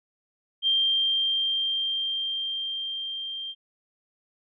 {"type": "tone with level ramp", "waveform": "sine", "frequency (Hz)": 3175, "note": "G7", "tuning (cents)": 21, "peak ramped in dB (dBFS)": [-19, -32], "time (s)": [0.62, 3.55], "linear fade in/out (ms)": 50, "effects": []}